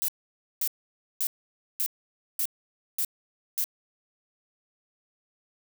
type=noise bursts; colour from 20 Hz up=violet; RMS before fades=-27 dBFS; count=7; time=0.02-3.641 s; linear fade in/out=0 ms; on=63 ms; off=530 ms; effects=none